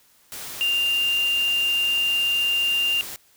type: tone in noise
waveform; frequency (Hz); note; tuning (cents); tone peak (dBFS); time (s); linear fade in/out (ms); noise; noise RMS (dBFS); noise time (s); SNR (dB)
sine; 2794; F7; 0; -19; 0.61-3.01; 0; white; -35; 0.32-3.16; +13
effects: white hiss -58 dBFS RMS until 3.36 s